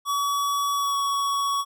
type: tone with pitch glide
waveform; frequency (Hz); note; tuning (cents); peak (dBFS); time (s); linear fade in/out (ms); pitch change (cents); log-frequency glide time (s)
square; 1135 to 1121.3; C#6 to C#6; +41 to +20; -23; 0.05-1.65; 50; -21; 0.74-0.97
effects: none